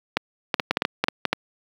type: clicks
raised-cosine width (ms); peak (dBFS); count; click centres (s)
0.3; -3; 11; 0.17 / 0.542 / 0.598 / 0.71 / 0.771 / 0.821 / 0.851 / 1.04 / 1.084 / 1.253 / 1.33
effects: high-pass 150 Hz 12 dB/octave + 7-bit